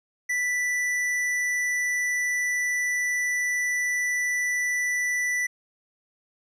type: tone with hard clipping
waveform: sine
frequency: 1975.5 Hz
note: B6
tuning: in tune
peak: -25 dBFS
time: 0.29-5.47 s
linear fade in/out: 10 ms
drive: 10 dB
effects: none